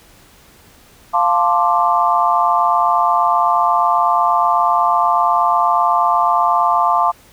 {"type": "chord", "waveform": "sine", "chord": "D minor seventh", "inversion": "first", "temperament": "equal", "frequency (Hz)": [698.5, 880, 1046.5, 1174.7], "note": ["F5", "A5", "C6", "D6"], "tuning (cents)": [0, 0, 0, 0], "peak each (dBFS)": -17, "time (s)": [1.13, 7.12], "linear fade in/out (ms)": 20, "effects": ["pink hiss -47 dBFS RMS until 7.32 s"]}